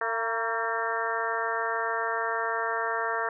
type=harmonic tone with a mistuned harmonic; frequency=226.8 Hz; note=A#3; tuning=47 cents flat; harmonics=2 / 3 / 4 / 5 / 6 / 7 / 8; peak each=-34 / -34 / -34 / -34 / -34 / -34 / -34 dBFS; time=0.01-3.29 s; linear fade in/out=2 ms; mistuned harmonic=4; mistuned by=+49 cents; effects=none